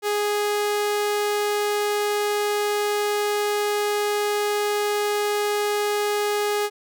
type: tone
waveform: sawtooth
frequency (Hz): 414.6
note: G#4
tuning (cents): -3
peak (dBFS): -17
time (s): 0.02-6.7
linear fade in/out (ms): 50
effects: none